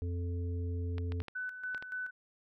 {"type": "harmonic tone", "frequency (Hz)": 87.31, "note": "F2", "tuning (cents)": 0, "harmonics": [1, 3, 5], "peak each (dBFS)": [-33, -45, -46], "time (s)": [0.02, 1.22], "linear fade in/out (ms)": 0}
{"type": "clicks", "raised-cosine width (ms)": 0.3, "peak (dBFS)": -28, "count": 6, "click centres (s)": [0.982, 1.121, 1.203, 1.283, 1.747, 1.825]}
{"type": "tone with tremolo", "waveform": "sine", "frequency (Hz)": 1500, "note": "F#6", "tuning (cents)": 23, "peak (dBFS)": -35, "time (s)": [1.35, 2.11], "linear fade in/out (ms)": 10, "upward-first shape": "square", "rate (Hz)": 3.5, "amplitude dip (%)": 60}
{"effects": []}